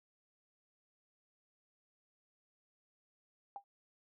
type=tone with exponential decay; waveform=sine; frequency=800 Hz; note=G5; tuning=35 cents sharp; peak=-38 dBFS; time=3.56-3.64 s; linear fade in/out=1 ms; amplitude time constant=16 ms; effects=none